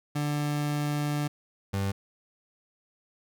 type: tone pair in turn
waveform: 30% pulse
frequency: 147.2 / 98.24 Hz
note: D3 / G2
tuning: +4 / +4 cents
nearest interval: perfect fifth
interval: 700 cents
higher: first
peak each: -24 dBFS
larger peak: neither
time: 0.15-1.28 / 1.73-1.92 s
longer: first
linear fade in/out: 10 ms
effects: none